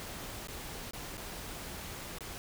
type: noise with dropouts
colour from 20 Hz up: pink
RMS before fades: -43 dBFS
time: 0-2.38 s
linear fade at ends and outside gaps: 0 ms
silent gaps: 0.472-0.484 / 0.909-0.934 / 1.171-1.178 / 2.185-2.207 s
effects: none